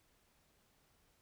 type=silence; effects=pink hiss -73 dBFS RMS until 1.21 s